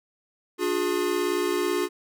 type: chord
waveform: square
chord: D diminished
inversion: none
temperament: equal with one note detuned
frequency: 293.7 / 357.2 / 415.3 Hz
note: D4 / F4 / Ab4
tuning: 0 / +39 / 0 cents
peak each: -32 / -26 / -29 dBFS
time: 0.58-1.89 s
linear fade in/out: 50 ms
effects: none